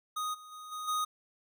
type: tone with level steps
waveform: square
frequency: 1244.5 Hz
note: D#6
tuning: in tune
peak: -33 / -49 / -45 / -38 / -30 dBFS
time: 0.16-1.05 s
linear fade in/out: 10 ms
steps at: 0.33 / 0.51 / 0.71 / 0.87 s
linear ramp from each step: 20 ms
effects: none